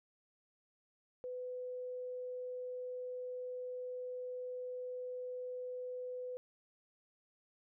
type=tone; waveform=sine; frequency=501 Hz; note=B4; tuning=25 cents sharp; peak=-40 dBFS; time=1.24-6.37 s; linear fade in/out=0 ms; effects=none